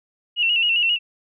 sine tone with vibrato, 2794 Hz, F7, in tune, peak -16 dBFS, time 0.36-0.99 s, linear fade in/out 50 ms, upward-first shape square, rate 7.5 Hz, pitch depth 56 cents each way, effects none

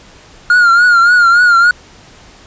triangle tone with vibrato, 1416 Hz, F6, 23 cents sharp, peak -3 dBFS, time 0.5-1.71 s, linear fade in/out 2 ms, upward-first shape triangle, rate 3.5 Hz, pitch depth 79 cents each way, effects pink hiss -40 dBFS RMS until 2.46 s + resampled to 16000 Hz

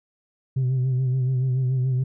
sine tone with vibrato, 129 Hz, C3, 24 cents flat, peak -17 dBFS, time 0.56-2.04 s, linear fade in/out 10 ms, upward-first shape sine, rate 7 Hz, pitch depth 48 cents each way, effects tanh soft clip ceiling -18 dBFS

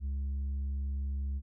triangle tone with tanh clipping, 68.8 Hz, C#2, 12 cents flat, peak -32 dBFS, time 0-1.42 s, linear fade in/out 50 ms, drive 8 dB, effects none

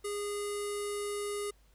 square tone with low-pass filter, 410.2 Hz, G#4, 21 cents flat, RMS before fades -36 dBFS, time 0.04-1.51 s, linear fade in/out 10 ms, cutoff 10000 Hz, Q 4.2, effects added 50 Hz sine -61 dBFS peak until 1.74 s + pink hiss -69 dBFS RMS until 1.74 s

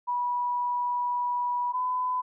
sine tone pair in turn, 976 / 1005.2 Hz, B5 / B5, -21 / +30 cents, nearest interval minor second, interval 51 cents, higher second, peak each -25 dBFS, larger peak neither, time 0.07-1.73 / 1.73-2.22 s, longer first, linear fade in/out 20 ms, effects none

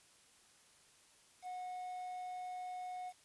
triangle tone with quantisation, 730 Hz, F#5, 24 cents flat, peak -40 dBFS, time 1.42-3.13 s, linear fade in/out 50 ms, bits 10, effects white hiss -66 dBFS RMS until 3.24 s + resampled to 24000 Hz

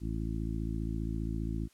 harmonic tone, 55 Hz, A1, in tune, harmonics 1 / 2 / 3 / 4 / 5 / 6, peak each -35 / -38 / -40 / -41 / -42 / -43 dBFS, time 0-1.69 s, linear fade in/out 50 ms, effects white hiss -66 dBFS RMS until 1.73 s + low-pass 11000 Hz 12 dB/octave

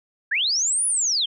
sine linear two-way sweep, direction up then down, 1534 to 10030 to 3027 Hz, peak -19 dBFS, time 0.31-1.26 s, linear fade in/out 10 ms, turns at 0.86 s, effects none

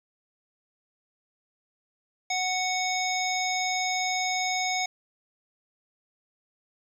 harmonic tone with a mistuned harmonic, 740 Hz, F#5, in tune, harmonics 1 / 3 / 5 / 7 / 9, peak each -29 / -30 / -35 / -35 / -33 dBFS, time 2.3-4.86 s, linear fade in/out 5 ms, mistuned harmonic 9, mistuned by -15 cents, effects 9-bit

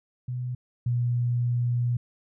sine tone pair in turn, 124.7 / 121.15 Hz, B2 / B2, +17 / -33 cents, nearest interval minor second, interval 50 cents, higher first, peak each -28 / -22 dBFS, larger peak second, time 0.28-0.55 / 0.86-1.97 s, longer second, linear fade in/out 5 ms, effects none

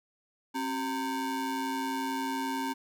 square ring-modulated tone, 323.8 Hz, E4, 31 cents flat, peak -28 dBFS, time 0.54-2.74 s, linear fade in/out 20 ms, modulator 592 Hz, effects none

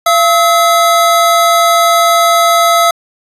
square tone pair together, 683 / 1289.3 Hz, F5 / E6, -39 / -39 cents, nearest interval major seventh, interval 1100 cents, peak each -10 dBFS, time 0.06-2.91 s, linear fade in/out 5 ms, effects resampled to 32000 Hz

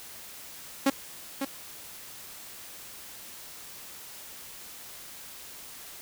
sawtooth tone with echo, 273.1 Hz, C#4, 26 cents flat, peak -16 dBFS, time 0.86-0.9 s, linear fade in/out 5 ms, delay 550 ms, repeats 1, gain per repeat -8 dB, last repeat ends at 1.45 s, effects white hiss -45 dBFS RMS until 6.01 s

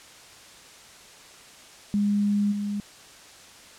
sine tone with level steps, 204.7 Hz, G#3, 25 cents flat, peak -20 / -26 dBFS, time 1.94-2.8 s, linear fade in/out 0 ms, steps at 2.51 s, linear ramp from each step 20 ms, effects white hiss -48 dBFS RMS until 3.78 s + low-pass 8000 Hz 12 dB/octave

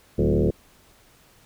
sine tone with frequency modulation, 128.7 Hz, C3, 28 cents flat, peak -17 dBFS, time 0.18-0.51 s, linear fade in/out 10 ms, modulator 74.8 Hz, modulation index 4.9, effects pink hiss -56 dBFS RMS until 1.45 s

